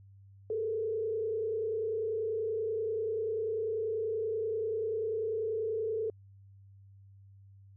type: tone with frequency modulation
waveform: sine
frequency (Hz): 440.3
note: A4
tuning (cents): +1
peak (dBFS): -30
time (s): 0.5-6.1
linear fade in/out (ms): 2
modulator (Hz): 30.3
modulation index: 0.77
effects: added 98 Hz sine -53 dBFS peak until 7.76 s